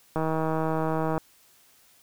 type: click train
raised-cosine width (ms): 1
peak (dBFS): -14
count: 163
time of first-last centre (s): 0.16-1.179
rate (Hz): 159
effects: white hiss -59 dBFS RMS until 2.02 s